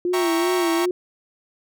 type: tone with vibrato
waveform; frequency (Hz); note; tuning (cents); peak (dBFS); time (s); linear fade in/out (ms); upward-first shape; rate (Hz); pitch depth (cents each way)
sine; 347.3; F4; -10; -19; 0.05-0.91; 2; sine; 2.6; 78
type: chord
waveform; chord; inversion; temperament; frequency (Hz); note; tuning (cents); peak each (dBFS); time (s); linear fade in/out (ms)
sawtooth; E diminished seventh; none; equal; 659.3 / 784 / 932.3 / 1108.7; E5 / G5 / Bb5 / Db6; 0 / 0 / 0 / 0; -25 / -27 / -25 / -24; 0.13-0.86; 10
effects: none